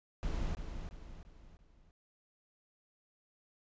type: noise with echo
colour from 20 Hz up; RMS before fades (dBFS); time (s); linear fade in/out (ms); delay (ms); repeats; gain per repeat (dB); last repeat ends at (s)
brown; -35; 0.23-0.55; 0; 340; 4; -7; 1.91
effects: resampled to 16000 Hz